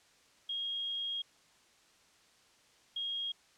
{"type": "tone bursts at uneven times", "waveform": "sine", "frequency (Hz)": 3264, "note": "G#7", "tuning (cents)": -31, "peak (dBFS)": -34, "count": 2, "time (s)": [[0.49, 1.22], [2.96, 3.32]], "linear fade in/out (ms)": 5, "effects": ["white hiss -65 dBFS RMS until 3.57 s", "low-pass 7000 Hz 12 dB/octave"]}